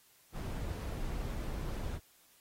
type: noise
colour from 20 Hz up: brown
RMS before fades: -38 dBFS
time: 0.32-2 s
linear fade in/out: 50 ms
effects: white hiss -65 dBFS RMS until 2.4 s + AAC 48 kbps